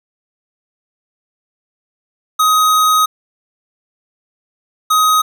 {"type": "tone pair in turn", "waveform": "square", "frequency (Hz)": [1258, 1258], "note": ["D#6", "D#6"], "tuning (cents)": [19, 19], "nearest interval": "unison", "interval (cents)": 0, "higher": "neither", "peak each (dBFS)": -10, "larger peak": "neither", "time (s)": [[2.39, 3.06], [4.9, 5.22]], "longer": "first", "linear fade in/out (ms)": 10, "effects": []}